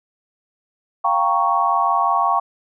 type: chord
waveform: sine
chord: G half-diminished seventh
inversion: third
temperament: equal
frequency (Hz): 698.5 / 784 / 932.3 / 1108.7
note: F5 / G5 / Bb5 / Db6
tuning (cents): 0 / 0 / 0 / 0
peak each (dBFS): -22 / -21 / -22 / -18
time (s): 1.04-2.4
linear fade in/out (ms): 10
effects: none